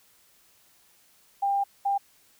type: tone bursts at uneven times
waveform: sine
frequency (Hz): 797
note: G5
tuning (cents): +28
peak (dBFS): -22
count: 2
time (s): 1.42-1.64 / 1.85-1.98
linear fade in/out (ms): 10
effects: white hiss -61 dBFS RMS until 2.39 s